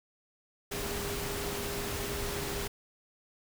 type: tone in noise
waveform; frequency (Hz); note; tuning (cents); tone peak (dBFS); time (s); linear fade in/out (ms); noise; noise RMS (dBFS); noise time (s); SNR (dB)
sine; 404.4; G#4; -46; -39; 0.71-2.68; 10; pink; -36; 0.71-2.68; -6
effects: none